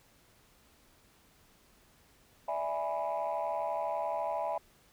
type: chord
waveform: sine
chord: E dominant seventh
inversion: third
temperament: equal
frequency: 587.3 / 659.3 / 830.6 / 987.8 Hz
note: D5 / E5 / G#5 / B5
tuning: 0 / 0 / 0 / 0 cents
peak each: -37 / -34 / -35 / -37 dBFS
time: 2.48-4.58 s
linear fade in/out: 5 ms
effects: tanh soft clip ceiling -25 dBFS + pink hiss -64 dBFS RMS until 4.92 s